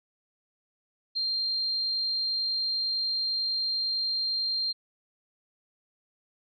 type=tone; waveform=sine; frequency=4183 Hz; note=C8; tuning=1 cent flat; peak=-26 dBFS; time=1.15-4.73 s; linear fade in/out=20 ms; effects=none